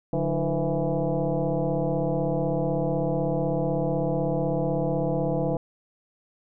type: tone with frequency modulation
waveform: sine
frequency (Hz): 180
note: F#3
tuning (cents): -47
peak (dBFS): -22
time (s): 0.13-5.57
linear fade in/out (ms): 2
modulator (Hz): 162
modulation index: 3.3
effects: none